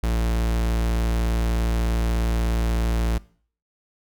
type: tone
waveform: 45% pulse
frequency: 56.7 Hz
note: A#1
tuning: 47 cents flat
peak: -20 dBFS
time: 0.03-3.18 s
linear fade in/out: 5 ms
effects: noise-tail reverb RT60 0.5 s tail -21 dB re dry